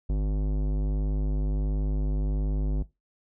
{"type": "tone with tanh clipping", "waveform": "sine", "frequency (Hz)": 50.7, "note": "G#1", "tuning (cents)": -41, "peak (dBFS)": -25, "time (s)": [0.09, 2.83], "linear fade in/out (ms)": 10, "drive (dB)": 17, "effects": ["noise-tail reverb RT60 0.2 s tail -17 dB re dry"]}